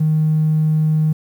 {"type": "tone", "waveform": "triangle", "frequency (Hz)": 155.56, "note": "D#3", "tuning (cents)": 0, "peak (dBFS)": -9, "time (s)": [0, 1.13], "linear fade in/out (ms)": 10, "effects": ["tanh soft clip ceiling -10 dBFS", "8-bit"]}